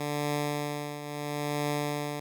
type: tone with tremolo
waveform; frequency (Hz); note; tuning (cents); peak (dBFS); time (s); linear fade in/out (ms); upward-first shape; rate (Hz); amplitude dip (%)
10% pulse; 146.83; D3; 0; -19; 0-2.2; 5; triangle; 0.74; 70
effects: none